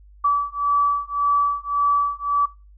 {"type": "beating tone pair", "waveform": "sine", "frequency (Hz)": [1150, 1151.8], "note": ["D6", "D6"], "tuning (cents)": [-37, -34], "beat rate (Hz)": 1.8, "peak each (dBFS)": -20, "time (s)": [0.24, 2.46], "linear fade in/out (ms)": 10, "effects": ["noise-tail reverb RT60 0.3 s tail -23 dB re dry", "added 50 Hz sine -45 dBFS peak until 2.77 s"]}